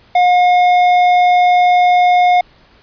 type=tone with tanh clipping; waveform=triangle; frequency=718 Hz; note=F5; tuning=48 cents sharp; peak=-9 dBFS; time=0.15-2.41 s; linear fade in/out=5 ms; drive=14 dB; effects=pink hiss -48 dBFS RMS until 2.82 s + resampled to 11025 Hz